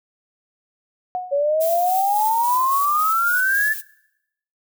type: tone with exponential decay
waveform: sine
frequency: 730 Hz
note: F#5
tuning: 24 cents flat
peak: -19 dBFS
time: 1.15-1.49 s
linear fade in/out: 0 ms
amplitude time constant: 73 ms
type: exponential sweep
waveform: sine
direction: up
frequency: 554.4 to 1760 Hz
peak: -16 dBFS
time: 1.31-3.74 s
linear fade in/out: 20 ms
type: noise with tremolo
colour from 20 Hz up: violet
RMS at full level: -28 dBFS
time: 1.6-3.82 s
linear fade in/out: 20 ms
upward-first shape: square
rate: 3.6 Hz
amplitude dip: 30%
effects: noise-tail reverb RT60 0.8 s tail -20 dB re dry